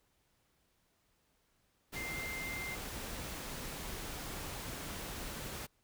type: tone in noise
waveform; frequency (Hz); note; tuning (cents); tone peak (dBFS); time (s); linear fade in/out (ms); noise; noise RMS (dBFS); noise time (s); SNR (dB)
sine; 2093; C7; 0; -40; 1.95-2.76; 20; pink; -43; 1.92-5.67; 0
effects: pink hiss -75 dBFS RMS until 5.83 s